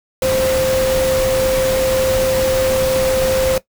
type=tone in noise; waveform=sine; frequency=523.3 Hz; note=C5; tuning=in tune; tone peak=-14 dBFS; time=0.22-3.58 s; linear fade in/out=2 ms; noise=pink; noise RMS=-22 dBFS; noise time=0.22-3.58 s; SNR=+5 dB; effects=noise-tail reverb RT60 0.1 s tail -17 dB re dry